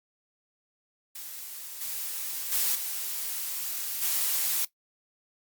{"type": "noise with level steps", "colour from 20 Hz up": "blue", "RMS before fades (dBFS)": [-40, -34, -26, -33, -27], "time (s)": [1.15, 4.65], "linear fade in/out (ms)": 5, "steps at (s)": [1.81, 2.52, 2.75, 4.02], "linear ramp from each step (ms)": 2, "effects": ["noise-tail reverb RT60 0.1 s tail -17 dB re dry", "Opus 48 kbps"]}